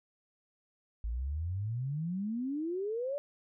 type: exponential sweep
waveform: sine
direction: up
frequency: 53.3 to 587.3 Hz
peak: -32 dBFS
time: 1.04-3.18 s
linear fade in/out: 0 ms
effects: none